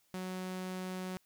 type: tone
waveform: sawtooth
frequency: 185 Hz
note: F#3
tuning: in tune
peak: -34 dBFS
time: 0.14-1.17 s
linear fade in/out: 0 ms
effects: white hiss -72 dBFS RMS until 1.25 s